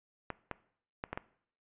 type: clicks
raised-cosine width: 0.5 ms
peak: -21 dBFS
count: 5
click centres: 0.303 / 0.513 / 1.039 / 1.13 / 1.175 s
effects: noise-tail reverb RT60 0.6 s tail -19 dB re dry + resampled to 8000 Hz